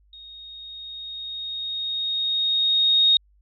sine tone with level ramp, 3729 Hz, A#7, in tune, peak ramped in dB -41 to -13 dBFS, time 0.13-3.17 s, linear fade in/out 2 ms, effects added 50 Hz sine -56 dBFS peak until 3.41 s

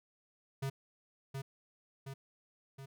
square tone with echo, 135.9 Hz, C#3, 34 cents flat, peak -35 dBFS, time 0.62-0.7 s, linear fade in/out 10 ms, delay 720 ms, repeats 3, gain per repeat -4 dB, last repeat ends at 2.86 s, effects none

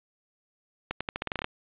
accelerating click train, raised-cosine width 0.3 ms, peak -13 dBFS, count 11, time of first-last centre 0.91-1.444 s, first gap 96 ms, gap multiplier 0.86, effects resampled to 8000 Hz + 9-bit

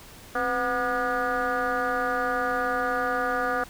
sine tone with frequency modulation, 974 Hz, B5, 24 cents flat, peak -22 dBFS, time 0.35-3.64 s, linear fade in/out 5 ms, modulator 237 Hz, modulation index 2.6, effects tanh soft clip ceiling -19 dBFS + pink hiss -47 dBFS RMS until 3.69 s

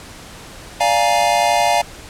square chord, Bb dominant seventh, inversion first, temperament equal, 587.3 / 698.5 / 830.6 / 932.3 Hz, D5 / F5 / Ab5 / Bb5, 0 / 0 / 0 / 0 cents, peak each -22 / -17 / -19 / -22 dBFS, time 0.8-1.82 s, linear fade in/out 10 ms, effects pink hiss -37 dBFS RMS until 2.09 s + low-pass 10000 Hz 12 dB/octave

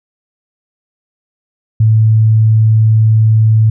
sine tone, 110 Hz, A2, in tune, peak -5 dBFS, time 1.8-3.7 s, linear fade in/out 5 ms, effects none

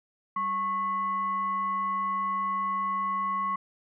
sine tone with frequency modulation, 1100 Hz, C#6, 14 cents flat, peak -26 dBFS, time 0.36-3.56 s, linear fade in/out 5 ms, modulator 905 Hz, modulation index 0.34, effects none

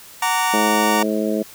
sawtooth chord, Gb augmented, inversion none, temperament just, 740 / 925 / 1156.2 Hz, Gb5 / Bb5 / D6, 0 / -14 / -27 cents, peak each -20 / -15 / -20 dBFS, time 0.22-1.03 s, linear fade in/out 5 ms
harmonic tone, 107 Hz, A2, 48 cents flat, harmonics 2 / 3 / 4 / 5 / 6, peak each -22 / -24 / -25 / -26 / -27 dBFS, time 0.53-1.43 s, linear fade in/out 10 ms
effects white hiss -42 dBFS RMS until 1.54 s

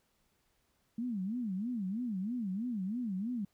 sine tone with vibrato, 215 Hz, A3, 40 cents flat, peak -33 dBFS, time 0.98-3.45 s, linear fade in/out 5 ms, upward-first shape sine, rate 3.1 Hz, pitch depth 270 cents each way, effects pink hiss -75 dBFS RMS until 3.53 s

